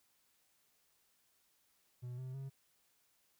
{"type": "tone with pitch steps", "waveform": "triangle", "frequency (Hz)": [123.47, 129.31, 135.42], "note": ["B2", "C3", "C#3"], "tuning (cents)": [0, -20, -40], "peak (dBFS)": -40, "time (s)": [2.02, 2.5], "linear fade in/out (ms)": 20, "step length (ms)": 160, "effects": ["white hiss -75 dBFS RMS until 3.39 s"]}